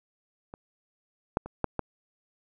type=clicks; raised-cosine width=1 ms; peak=-27 / -10 / -25 / -11 / -14 dBFS; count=5; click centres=0.539 / 1.371 / 1.46 / 1.643 / 1.793 s; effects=none